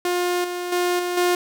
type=tone with level steps; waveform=sawtooth; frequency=355.4 Hz; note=F4; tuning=30 cents sharp; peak=-16 / -22 / -15 / -19 / -13 dBFS; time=0.05-1.35 s; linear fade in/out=2 ms; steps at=0.44 / 0.72 / 0.99 / 1.17 s; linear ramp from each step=5 ms; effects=none